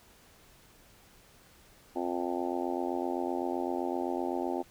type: harmonic tone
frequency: 87.8 Hz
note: F2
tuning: 10 cents sharp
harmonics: 3 / 4 / 5 / 6 / 7 / 8 / 9 / 10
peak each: -36 / -34 / -44 / -42 / -40 / -41 / -38 / -42 dBFS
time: 1.95-4.63 s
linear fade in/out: 20 ms
effects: pink hiss -59 dBFS RMS until 4.7 s